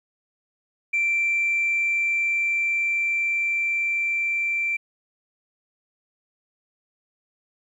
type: tone with level ramp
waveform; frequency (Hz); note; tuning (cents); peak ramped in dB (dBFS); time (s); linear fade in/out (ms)
sine; 2349; D7; 0; -18 to -21; 0.93-4.77; 10
effects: tanh soft clip ceiling -16 dBFS + 10-bit